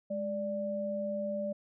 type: tone pair together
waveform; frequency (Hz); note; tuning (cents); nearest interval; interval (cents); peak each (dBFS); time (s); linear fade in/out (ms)
sine; 207.6 / 587.3; G#3 / D5; 0 / 0; octave + tritone; 1800; -37 / -33; 0.1-1.53; 10
effects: none